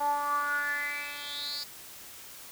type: tone with band-pass filter sweep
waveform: 10% pulse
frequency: 289.5 Hz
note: D4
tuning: 25 cents flat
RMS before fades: -32 dBFS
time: 0-1.64 s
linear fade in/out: 10 ms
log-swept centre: 790 to 4900 Hz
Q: 7.7
effects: white hiss -47 dBFS RMS until 2.51 s